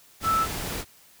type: tone in noise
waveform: sine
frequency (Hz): 1318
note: E6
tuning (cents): -1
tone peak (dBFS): -20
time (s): 0.23-0.47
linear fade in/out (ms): 50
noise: pink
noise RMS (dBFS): -32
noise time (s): 0.2-0.85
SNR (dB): +9
effects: white hiss -55 dBFS RMS until 1.2 s